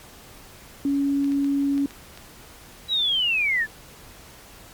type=tone; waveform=sine; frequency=280 Hz; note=C#4; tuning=18 cents sharp; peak=-19 dBFS; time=0.85-1.86 s; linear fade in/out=2 ms
type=clicks; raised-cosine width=0.2 ms; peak=-24 dBFS; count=6; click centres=1.244 / 1.32 / 1.445 / 1.779 / 1.908 / 2.175 s
type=linear sweep; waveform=sine; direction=down; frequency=3944 to 1694 Hz; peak=-19 dBFS; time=2.88-3.67 s; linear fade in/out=50 ms
effects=pink hiss -46 dBFS RMS until 4.73 s + MP3 96 kbps